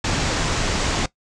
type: low-pass noise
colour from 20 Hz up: pink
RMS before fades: -22 dBFS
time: 0.04-1.06 s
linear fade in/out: 5 ms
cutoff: 7800 Hz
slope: 48 dB/octave
effects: noise-tail reverb RT60 0.1 s tail -18 dB re dry